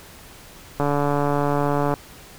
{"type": "click train", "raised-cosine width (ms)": 1, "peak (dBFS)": -8, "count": 165, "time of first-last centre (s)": [0.8, 1.939], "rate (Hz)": 144, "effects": ["pink hiss -44 dBFS RMS until 2.38 s"]}